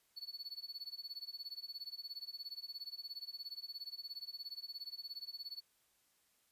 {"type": "tone with tremolo", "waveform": "triangle", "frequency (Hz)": 4435, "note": "C#8", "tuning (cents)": 0, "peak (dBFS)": -40, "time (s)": [0.16, 5.61], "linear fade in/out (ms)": 20, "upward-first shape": "sine", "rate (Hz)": 17, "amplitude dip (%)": 95, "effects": ["white hiss -75 dBFS RMS until 6.51 s", "resampled to 32000 Hz"]}